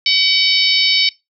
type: harmonic tone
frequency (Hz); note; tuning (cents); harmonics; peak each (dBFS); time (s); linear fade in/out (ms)
757; F#5; +39; 3 / 4 / 5 / 6 / 7; -18 / -18 / -18 / -18 / -18; 0.06-1.09; 2
effects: noise-tail reverb RT60 0.2 s tail -21 dB re dry